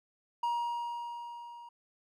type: tone with level ramp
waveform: triangle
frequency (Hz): 948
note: A#5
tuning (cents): +29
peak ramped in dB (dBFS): -26 to -45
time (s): 0.43-1.69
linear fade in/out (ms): 5
effects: none